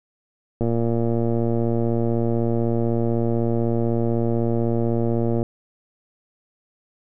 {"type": "click train", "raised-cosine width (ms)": 2, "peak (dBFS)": -10, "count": 560, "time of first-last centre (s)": [0.61, 5.429], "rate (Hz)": 116, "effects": []}